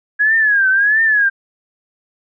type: tone with vibrato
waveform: sine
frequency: 1661 Hz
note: G#6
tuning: in tune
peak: -10 dBFS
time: 0.19-1.3 s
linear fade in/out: 20 ms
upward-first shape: triangle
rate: 1.5 Hz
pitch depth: 160 cents each way
effects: none